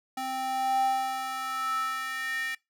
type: tone with high-pass filter sweep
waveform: square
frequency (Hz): 261.6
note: C4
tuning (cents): 0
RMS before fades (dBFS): -30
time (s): 0.17-2.55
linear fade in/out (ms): 5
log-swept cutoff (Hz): 550 to 2000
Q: 6.4
effects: noise-tail reverb RT60 0.2 s tail -23 dB re dry